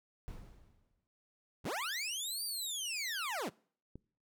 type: noise with exponential decay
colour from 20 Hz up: brown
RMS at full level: -44 dBFS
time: 0.28-1.07 s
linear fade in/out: 0 ms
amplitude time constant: 170 ms
type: linear two-way sweep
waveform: 20% pulse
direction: up then down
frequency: 34.65 to 4764 to 115.2 Hz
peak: -31 dBFS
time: 1.64-3.5 s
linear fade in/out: 20 ms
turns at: 2.44 s
type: click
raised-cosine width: 3 ms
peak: -34 dBFS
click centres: 3.956 s
effects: noise-tail reverb RT60 0.5 s tail -24 dB re dry